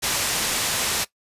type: low-pass noise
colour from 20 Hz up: white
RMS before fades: -24 dBFS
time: 0.02-1.05 s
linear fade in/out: 20 ms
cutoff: 9000 Hz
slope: 12 dB/octave
effects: noise-tail reverb RT60 0.1 s tail -18 dB re dry + resampled to 32000 Hz